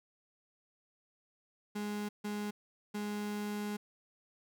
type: tone bursts at uneven times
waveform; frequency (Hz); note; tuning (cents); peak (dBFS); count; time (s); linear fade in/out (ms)
35% pulse; 207.7; G#3; 0; -34; 3; 1.75-2.09 / 2.24-2.51 / 2.94-3.77; 10
effects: none